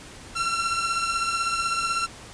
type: beating tone pair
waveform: sawtooth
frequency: 1355 / 1371 Hz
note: E6 / F6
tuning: +47 / -32 cents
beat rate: 16 Hz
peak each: -21 / -26 dBFS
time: 0.35-2.07 s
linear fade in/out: 20 ms
effects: pink hiss -43 dBFS RMS until 2.33 s + resampled to 22050 Hz